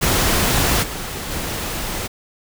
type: noise with level steps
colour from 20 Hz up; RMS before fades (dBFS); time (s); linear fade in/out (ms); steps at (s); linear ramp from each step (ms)
pink; -17 / -28 / -25; 0.01-2.08; 20; 0.82 / 1.3; 20
effects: none